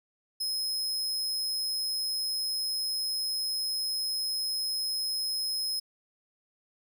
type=tone; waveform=40% pulse; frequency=5130 Hz; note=E8; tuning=48 cents flat; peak=-28 dBFS; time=0.4-5.8 s; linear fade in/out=10 ms; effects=none